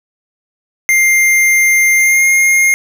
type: tone with pitch glide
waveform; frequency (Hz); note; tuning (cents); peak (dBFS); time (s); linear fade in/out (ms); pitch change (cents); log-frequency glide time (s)
square; 2100 to 2131; C7 to C7; +6 to +31; -8; 0.89-2.74; 0; +25; 1.97-2.25
effects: none